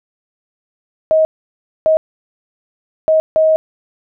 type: tone bursts at uneven times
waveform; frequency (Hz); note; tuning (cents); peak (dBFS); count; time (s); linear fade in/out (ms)
sine; 632; D#5; +27; -8; 4; 1.11-1.25 / 1.86-1.97 / 3.08-3.2 / 3.36-3.56; 0
effects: none